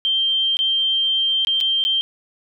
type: tone with dropouts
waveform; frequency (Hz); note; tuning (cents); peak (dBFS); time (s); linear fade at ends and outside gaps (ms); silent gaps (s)
sine; 3152; G7; +9; -16; 0.05-2.01; 0; 0.569-0.59 / 1.449-1.471 / 1.604-1.61 / 1.84-1.85
effects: none